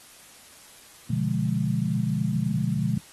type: chord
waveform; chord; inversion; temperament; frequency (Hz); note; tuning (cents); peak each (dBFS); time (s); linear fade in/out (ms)
sine; B diminished seventh; none; equal; 123.47 / 146.83 / 174.61 / 207.7; B2 / D3 / F3 / Ab3; 0 / 0 / 0 / 0; -28; 1.1-2.98; 5
effects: white hiss -50 dBFS RMS until 3.12 s + AAC 32 kbps